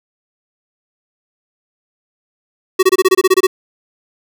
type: tone bursts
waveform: square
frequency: 375.9 Hz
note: F#4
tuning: 27 cents sharp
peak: -7 dBFS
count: 11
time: 2.79-3.47 s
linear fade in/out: 10 ms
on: 40 ms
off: 24 ms
effects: none